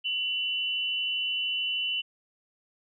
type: tone pair together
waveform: sine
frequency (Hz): 2745 / 2978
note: F7 / F#7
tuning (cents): -31 / +11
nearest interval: minor second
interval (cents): 142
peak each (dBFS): -32 / -28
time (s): 0.04-2.02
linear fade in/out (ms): 20
effects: none